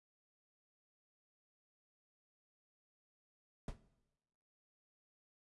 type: noise with exponential decay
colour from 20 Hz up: brown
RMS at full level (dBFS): -38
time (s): 3.68-3.8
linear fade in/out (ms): 2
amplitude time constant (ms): 25
effects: noise-tail reverb RT60 1.0 s tail -17 dB re dry + resampled to 24000 Hz